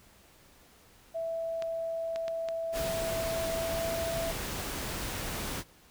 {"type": "tone with pitch glide", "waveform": "sine", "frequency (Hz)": [659.3, 663.5], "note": ["E5", "E5"], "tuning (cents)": [0, 11], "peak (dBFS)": -31, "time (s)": [1.14, 4.32], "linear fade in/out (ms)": 20, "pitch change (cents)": 11, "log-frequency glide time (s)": [3.51, 3.86]}
{"type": "clicks", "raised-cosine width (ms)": 0.2, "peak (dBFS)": -23, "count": 4, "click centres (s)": [1.623, 2.16, 2.281, 2.487]}
{"type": "noise", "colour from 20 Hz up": "pink", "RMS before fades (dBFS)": -36, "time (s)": [2.72, 5.64], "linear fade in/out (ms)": 50}
{"effects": ["pink hiss -59 dBFS RMS until 5.9 s"]}